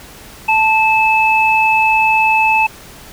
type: tone pair together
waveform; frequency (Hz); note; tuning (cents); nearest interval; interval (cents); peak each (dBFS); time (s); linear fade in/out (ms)
sine; 880 / 2609; A5 / E7; 0 / -18; octave + perfect fifth; 1882; -12; 0.48-2.67; 10
effects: pink hiss -37 dBFS RMS until 3.12 s